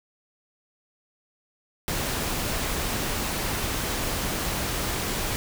pink noise, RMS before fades -28 dBFS, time 1.88-5.36 s, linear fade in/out 0 ms, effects none

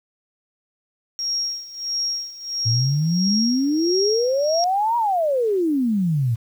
sine tone with tremolo, 5588 Hz, F8, in tune, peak -20 dBFS, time 1.19-4.64 s, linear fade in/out 0 ms, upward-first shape sine, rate 1.5 Hz, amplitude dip 85%
sine exponential two-way sweep, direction up then down, 109.4 to 965 to 109.4 Hz, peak -17 dBFS, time 2.65-6.36 s, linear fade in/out 20 ms, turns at 4.97 s
effects 8-bit

